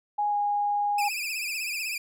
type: tone with pitch glide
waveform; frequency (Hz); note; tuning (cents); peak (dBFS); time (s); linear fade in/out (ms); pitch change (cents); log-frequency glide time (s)
sine; 829 to 821.4; G#5 to G#5; -3 to -19; -23; 0.18-1.09; 10; -16; 0.3-0.35
type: tone with vibrato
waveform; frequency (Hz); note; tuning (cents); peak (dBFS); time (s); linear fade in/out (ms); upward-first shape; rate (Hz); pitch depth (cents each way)
sawtooth; 2489; D#7; 0; -26; 0.98-1.98; 5; triangle; 16; 120
effects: none